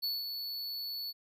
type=tone with ADSR envelope; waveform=square; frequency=4435 Hz; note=C#8; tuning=in tune; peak=-31 dBFS; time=0.02-1.13 s; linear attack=21 ms; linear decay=190 ms; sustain=-6 dB; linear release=33 ms; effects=none